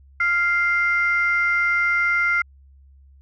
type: tone pair together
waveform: sine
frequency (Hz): 1396.9 / 2093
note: F6 / C7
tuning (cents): 0 / 0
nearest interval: perfect fifth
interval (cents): 700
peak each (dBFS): -19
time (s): 0.2-2.42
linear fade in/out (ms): 5
effects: tanh soft clip ceiling -10 dBFS + added 68 Hz sine -47 dBFS peak until 3.21 s